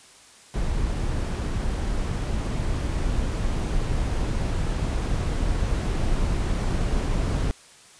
brown noise with level ramp, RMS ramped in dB -26 to -23 dBFS, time 0.54-7.51 s, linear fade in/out 0 ms, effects white hiss -50 dBFS RMS until 7.99 s + resampled to 22050 Hz

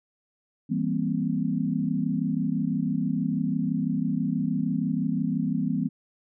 sine chord, C dominant seventh, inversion first, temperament just, 163.52 / 196.22 / 235.5 / 261.6 Hz, E3 / G3 / Bb3 / C4, -14 / +2 / +18 / 0 cents, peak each -29 dBFS, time 0.69-5.89 s, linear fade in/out 20 ms, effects none

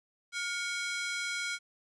sawtooth ring-modulated tone, 1827 Hz, A#6, 35 cents flat, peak -26 dBFS, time 0.32-1.59 s, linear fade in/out 50 ms, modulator 406 Hz, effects resampled to 22050 Hz + 11-bit

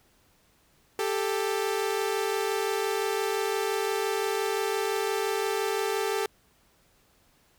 sawtooth tone pair together, 394.2 / 440 Hz, G4 / A4, +10 / 0 cents, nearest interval major second, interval 190 cents, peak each -25 / -25 dBFS, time 0.99-6.26 s, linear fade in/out 2 ms, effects pink hiss -64 dBFS RMS until 7.58 s

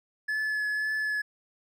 triangle tone with vibrato, 1717 Hz, A6, 43 cents flat, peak -25 dBFS, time 0.28-1.22 s, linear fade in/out 10 ms, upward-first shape triangle, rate 1.9 Hz, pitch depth 17 cents each way, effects none

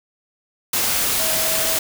sine tone in noise, 643 Hz, E5, 43 cents flat, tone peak -28 dBFS, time 1.19-1.78 s, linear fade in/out 5 ms, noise white, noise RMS -20 dBFS, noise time 0.73-1.79 s, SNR -11 dB, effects none

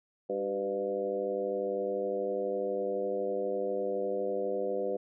harmonic tone with a mistuned harmonic, 99.9 Hz, G2, 33 cents sharp, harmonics 2 / 3 / 4 / 5 / 6 / 7, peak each -43 / -43 / -35 / -32 / -38 / -43 dBFS, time 0.29-4.97 s, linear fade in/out 10 ms, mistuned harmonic 4, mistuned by -53 cents, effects none

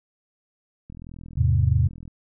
click train, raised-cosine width 5 ms, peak -28 dBFS, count 50, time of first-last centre 0.9-2.078 s, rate 41.6 Hz
sine chord, E augmented, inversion none, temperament equal with one note detuned, 82.41 / 105.09 / 130.81 Hz, E2 / G#2 / B#2, 0 / +21 / 0 cents, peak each -20 / -21 / -21 dBFS, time 1.37-1.88 s, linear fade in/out 10 ms
effects none

